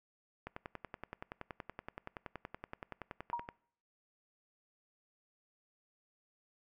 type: click train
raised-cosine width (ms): 0.5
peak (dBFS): -27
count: 33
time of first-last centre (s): 0.47-3.489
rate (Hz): 10.6
type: tone with exponential decay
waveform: sine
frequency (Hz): 948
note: A#5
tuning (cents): +29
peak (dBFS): -30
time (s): 3.33-3.53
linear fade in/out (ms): 1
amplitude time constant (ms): 43
effects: noise-tail reverb RT60 0.6 s tail -23 dB re dry